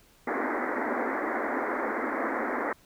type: band-pass noise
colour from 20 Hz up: pink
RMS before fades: -30 dBFS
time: 0.27-2.73 s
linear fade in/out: 5 ms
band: 230 to 2100 Hz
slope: 96 dB/octave
effects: pink hiss -60 dBFS RMS until 2.85 s